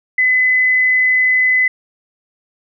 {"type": "tone", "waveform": "sine", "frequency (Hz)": 2017, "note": "B6", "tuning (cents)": 36, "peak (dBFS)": -10, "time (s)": [0.18, 1.68], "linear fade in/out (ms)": 5, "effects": []}